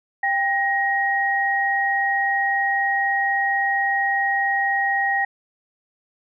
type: tone pair together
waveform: sine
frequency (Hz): 792 / 1883.7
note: G5 / A#6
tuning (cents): +18 / +18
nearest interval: octave + minor third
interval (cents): 1500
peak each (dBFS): -22 / -20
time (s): 0.23-5.25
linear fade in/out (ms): 5
effects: none